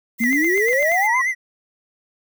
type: noise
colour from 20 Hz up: violet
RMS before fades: -34 dBFS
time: 0.18-1.08 s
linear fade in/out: 20 ms
type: tone with vibrato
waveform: triangle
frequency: 2000 Hz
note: B6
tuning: 21 cents sharp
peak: -16 dBFS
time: 0.19-1.35 s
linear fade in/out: 50 ms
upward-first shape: sine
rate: 8.4 Hz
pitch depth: 79 cents each way
type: exponential sweep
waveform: sine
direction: up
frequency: 222.1 to 1086 Hz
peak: -18 dBFS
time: 0.2-1.22 s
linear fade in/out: 10 ms
type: clicks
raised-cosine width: 0.3 ms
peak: -19 dBFS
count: 8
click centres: 0.237 / 0.329 / 0.445 / 0.577 / 0.685 / 0.731 / 0.827 / 0.918 s
effects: none